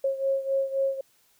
sine beating tone pair, 541 / 544.8 Hz, C#5 / C#5, -42 / -30 cents, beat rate 3.8 Hz, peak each -25 / -29 dBFS, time 0.04-1.01 s, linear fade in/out 5 ms, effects white hiss -64 dBFS RMS until 1.39 s

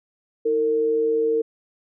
sine tone pair together, 320.7 / 455.3 Hz, E4 / A#4, -48 / -41 cents, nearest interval tritone, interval 607 cents, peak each -29 / -18 dBFS, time 0.45-1.42 s, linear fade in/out 10 ms, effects none

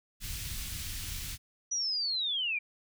pink band-stop noise, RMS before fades -38 dBFS, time 0.2-1.38 s, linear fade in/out 50 ms, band 120 to 2700 Hz, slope 12 dB/octave
sine linear sweep, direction down, 5920 to 2321 Hz, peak -29 dBFS, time 1.71-2.59 s, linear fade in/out 10 ms
effects none

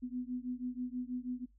sine beating tone pair, 246.9 / 253.1 Hz, B3 / B3, 0 / +43 cents, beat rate 6.2 Hz, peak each -39 / -40 dBFS, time 0.02-1.46 s, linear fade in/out 20 ms, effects noise-tail reverb RT60 0.2 s tail -20 dB re dry + added 50 Hz sine -62 dBFS peak until 1.58 s

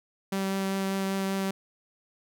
sawtooth tone with vibrato, 193.6 Hz, G3, 21 cents flat, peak -23 dBFS, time 0.32-1.51 s, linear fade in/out 5 ms, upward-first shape triangle, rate 5.1 Hz, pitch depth 9 cents each way, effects none

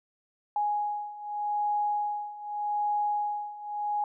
sine beating tone pair, 830.6 / 831.43 Hz, G#5 / G#5, 0 / +2 cents, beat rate 0.83 Hz, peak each -32 / -29 dBFS, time 0.56-4.04 s, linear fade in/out 2 ms, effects none

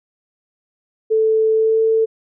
sine tone with pitch glide, 440 to 445.1 Hz, A4 to A4, 0 to +20 cents, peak -12 dBFS, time 1.1-2.06 s, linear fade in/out 20 ms, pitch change +20 cents, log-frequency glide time 1.53-1.81 s, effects none

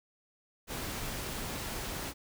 pink noise, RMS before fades -38 dBFS, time 0.67-2.14 s, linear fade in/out 50 ms, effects none

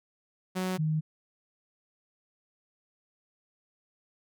sawtooth / sine tone pair in turn, 185.3 / 155.82 Hz, F#3 / D#3, +3 / +3 cents, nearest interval minor third, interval 300 cents, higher first, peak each -25 dBFS, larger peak neither, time 0.55-0.78 / 0.78-1.01 s, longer neither, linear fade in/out 20 ms, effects none

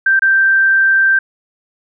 sine tone with dropouts, 1568 Hz, G6, in tune, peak -8 dBFS, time 0.06-1.19 s, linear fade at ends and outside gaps 5 ms, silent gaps 0.194-0.22 s, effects none

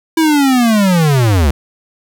square linear sweep, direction down, 328.7 to 64.4 Hz, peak -9 dBFS, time 0.17-1.51 s, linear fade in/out 5 ms, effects none

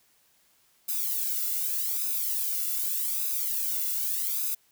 violet noise with flanger, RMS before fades -29 dBFS, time 0.88-4.55 s, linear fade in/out 10 ms, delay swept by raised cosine 0.79 to 1.45 ms, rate 0.84 Hz, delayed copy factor +1, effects white hiss -65 dBFS RMS until 4.71 s

